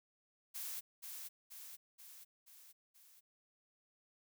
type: noise with echo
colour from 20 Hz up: blue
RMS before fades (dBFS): -44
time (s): 0.54-0.81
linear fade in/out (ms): 20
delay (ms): 480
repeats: 5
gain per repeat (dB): -4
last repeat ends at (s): 3.21
effects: none